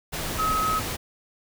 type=tone in noise; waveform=sine; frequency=1278 Hz; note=D#6; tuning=46 cents sharp; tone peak=-22 dBFS; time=0.38-0.8 s; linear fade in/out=20 ms; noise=pink; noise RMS=-30 dBFS; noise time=0.12-0.97 s; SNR=+5 dB; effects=none

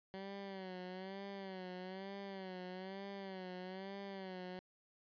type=tone with vibrato; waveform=15% pulse; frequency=190 Hz; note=F#3; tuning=46 cents sharp; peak=-39 dBFS; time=0.14-4.59 s; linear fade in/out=0 ms; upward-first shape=sine; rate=1.1 Hz; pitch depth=76 cents each way; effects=resampled to 11025 Hz

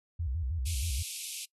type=tone with vibrato; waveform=sine; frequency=73 Hz; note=D2; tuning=10 cents flat; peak=-30 dBFS; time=0.19-1.03 s; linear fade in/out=10 ms; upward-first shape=square; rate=6.3 Hz; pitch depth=240 cents each way
type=band-pass noise; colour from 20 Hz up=white; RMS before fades=-40 dBFS; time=0.65-1.46 s; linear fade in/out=20 ms; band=2300 to 12000 Hz; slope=96 dB/octave
effects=noise-tail reverb RT60 0.1 s tail -22 dB re dry

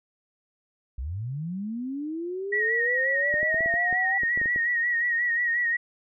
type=linear sweep; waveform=sine; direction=up; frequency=56.3 to 784 Hz; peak=-29 dBFS; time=0.98-4.18 s; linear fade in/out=5 ms
type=tone with vibrato; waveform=sine; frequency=1898 Hz; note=A#6; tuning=31 cents sharp; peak=-22 dBFS; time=2.52-5.77 s; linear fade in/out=10 ms; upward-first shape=sine; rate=5.6 Hz; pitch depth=50 cents each way
type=clicks; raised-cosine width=2 ms; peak=-24 dBFS; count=12; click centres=3.341 / 3.43 / 3.544 / 3.607 / 3.66 / 3.74 / 3.927 / 4.234 / 4.375 / 4.415 / 4.458 / 4.561 s
effects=none

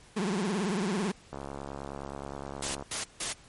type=tone with vibrato; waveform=30% pulse; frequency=196 Hz; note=G3; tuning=in tune; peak=-25 dBFS; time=0.16-1.12 s; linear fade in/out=10 ms; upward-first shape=triangle; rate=18 Hz; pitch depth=250 cents each way
type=click train; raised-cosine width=1 ms; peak=-24 dBFS; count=105; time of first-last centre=1.33-2.824 s; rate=69.6 Hz
type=noise bursts; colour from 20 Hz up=white; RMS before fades=-32 dBFS; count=3; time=2.62-3.33 s; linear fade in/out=5 ms; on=130 ms; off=160 ms
effects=pink hiss -56 dBFS RMS until 3.48 s + MP3 48 kbps

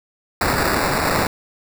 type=noise with sample-and-hold; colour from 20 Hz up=white; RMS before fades=-19 dBFS; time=0.41-1.27 s; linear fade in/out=2 ms; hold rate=3150 Hz; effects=none

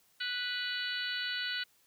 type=harmonic tone; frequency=493.1 Hz; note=B4; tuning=3 cents flat; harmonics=3 / 4 / 5 / 6 / 7 / 8 / 9; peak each=-37 / -43 / -46 / -39 / -48 / -40 / -43 dBFS; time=0.2-1.64 s; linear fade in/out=10 ms; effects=white hiss -68 dBFS RMS until 1.86 s

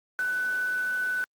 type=tone in noise; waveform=sine; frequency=1497 Hz; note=F#6; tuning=20 cents sharp; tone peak=-25 dBFS; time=0.19-1.24 s; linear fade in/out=0 ms; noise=pink; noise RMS=-43 dBFS; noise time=0.19-1.24 s; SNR=+15 dB; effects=high-pass 300 Hz 12 dB/octave + Opus 48 kbps

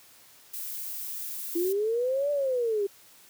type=noise; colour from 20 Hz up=violet; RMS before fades=-36 dBFS; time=0.53-1.73 s; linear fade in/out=10 ms
type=linear two-way sweep; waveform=sine; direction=up then down; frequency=332.5 to 587.3 to 389.3 Hz; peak=-24 dBFS; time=1.55-2.87 s; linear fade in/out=10 ms; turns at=2.31 s
effects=white hiss -55 dBFS RMS until 3.29 s + high-pass 80 Hz 12 dB/octave

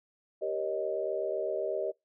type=chord; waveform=sine; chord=Eb dominant seventh; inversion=first; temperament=equal with one note detuned; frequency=392 / 475.4 / 554.4 / 622.3 Hz; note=G4 / Bb4 / Db5 / Eb5; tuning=0 / +34 / 0 / 0 cents; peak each=-35 / -37 / -37 / -33 dBFS; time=0.41-1.92 s; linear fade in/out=20 ms; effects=noise-tail reverb RT60 0.2 s tail -25 dB re dry

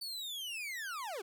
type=linear sweep; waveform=40% pulse; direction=down; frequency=4557 to 346.9 Hz; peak=-38 dBFS; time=0.01-1.22 s; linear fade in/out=10 ms; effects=none

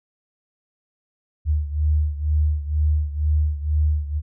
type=beating tone pair; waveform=sine; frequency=75.1 / 77.2 Hz; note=D2 / D#2; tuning=+39 / -13 cents; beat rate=2.1 Hz; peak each=-19 / -23 dBFS; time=1.45-4.22 s; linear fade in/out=50 ms; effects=none

